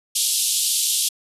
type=band-pass noise; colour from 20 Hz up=white; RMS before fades=-21 dBFS; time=0.15-1.09 s; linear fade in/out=10 ms; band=3000 to 12000 Hz; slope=48 dB/octave; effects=resampled to 32000 Hz